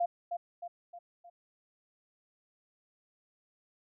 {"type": "tone with echo", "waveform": "sine", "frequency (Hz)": 695, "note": "F5", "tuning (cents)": -9, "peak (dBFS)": -26, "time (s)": [0, 0.06], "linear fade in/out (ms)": 10, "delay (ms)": 310, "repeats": 4, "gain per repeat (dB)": -6, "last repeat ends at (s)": 1.3, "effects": []}